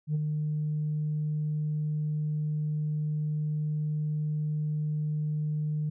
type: tone with ADSR envelope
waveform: sine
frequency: 151.7 Hz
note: D#3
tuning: 44 cents flat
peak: -21 dBFS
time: 0.07-5.9 s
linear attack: 79 ms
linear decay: 23 ms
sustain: -5 dB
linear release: 10 ms
effects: tanh soft clip ceiling -23 dBFS